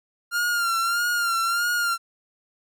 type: tone with vibrato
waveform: 45% pulse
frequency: 1394 Hz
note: F6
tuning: 4 cents flat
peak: -21 dBFS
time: 0.31-1.98 s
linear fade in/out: 50 ms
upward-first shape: sine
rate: 1.6 Hz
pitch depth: 53 cents each way
effects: none